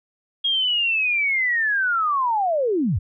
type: linear sweep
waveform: sine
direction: down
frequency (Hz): 3281 to 68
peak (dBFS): -18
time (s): 0.44-2.99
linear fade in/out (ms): 10
effects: none